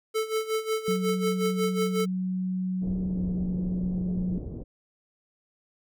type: tone with tremolo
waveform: square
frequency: 439 Hz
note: A4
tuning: 4 cents flat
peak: -24 dBFS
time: 0.14-2.06 s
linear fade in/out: 20 ms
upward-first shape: sine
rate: 5.5 Hz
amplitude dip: 80%
type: tone with pitch glide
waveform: sine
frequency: 185 to 181.4 Hz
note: F#3 to F#3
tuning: 0 to -34 cents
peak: -26 dBFS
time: 0.88-4.38 s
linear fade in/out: 2 ms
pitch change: -34 cents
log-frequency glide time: 3.09-3.2 s
type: low-pass noise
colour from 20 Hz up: pink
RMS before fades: -36 dBFS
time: 2.81-4.64 s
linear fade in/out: 20 ms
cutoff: 440 Hz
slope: 24 dB/octave
effects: none